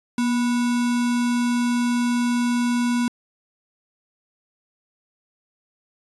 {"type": "tone with sample-and-hold", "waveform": "sine", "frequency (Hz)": 240, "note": "B3", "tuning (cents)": -49, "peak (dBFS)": -18, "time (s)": [0.18, 3.08], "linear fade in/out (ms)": 2, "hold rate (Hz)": 1225, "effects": ["resampled to 24000 Hz"]}